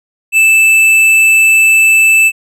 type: tone with tanh clipping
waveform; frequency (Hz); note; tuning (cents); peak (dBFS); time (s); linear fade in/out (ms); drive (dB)
sine; 2637; E7; 0; -6; 0.32-2.32; 50; 11
effects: none